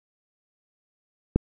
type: click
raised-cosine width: 3 ms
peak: -6 dBFS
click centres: 1.36 s
effects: none